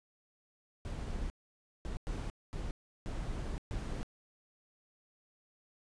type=noise bursts at uneven times; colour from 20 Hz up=brown; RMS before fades=-38 dBFS; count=6; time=0.85-1.3 / 1.85-1.97 / 2.07-2.3 / 2.53-2.71 / 3.06-3.58 / 3.71-4.03 s; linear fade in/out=0 ms; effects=resampled to 22050 Hz